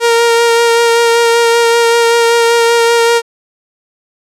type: tone with vibrato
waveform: sawtooth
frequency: 466.2 Hz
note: A#4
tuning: in tune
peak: -3 dBFS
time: 0-3.22 s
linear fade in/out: 50 ms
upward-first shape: sine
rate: 5.2 Hz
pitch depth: 15 cents each way
effects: low-pass 10000 Hz 12 dB/octave